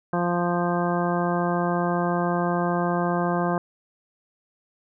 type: harmonic tone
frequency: 174.61 Hz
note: F3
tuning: in tune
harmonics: 1 / 2 / 3 / 4 / 5 / 6 / 7 / 9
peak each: -25 / -28 / -30 / -28 / -33 / -31 / -34 / -35 dBFS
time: 0.13-3.58 s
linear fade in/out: 2 ms
effects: none